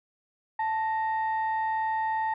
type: tone pair together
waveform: sine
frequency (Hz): 879.7 / 1863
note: A5 / A#6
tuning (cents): -1 / -2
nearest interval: octave + minor second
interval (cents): 1299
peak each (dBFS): -25 / -34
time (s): 0.59-2.34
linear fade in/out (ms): 5
effects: tanh soft clip ceiling -19 dBFS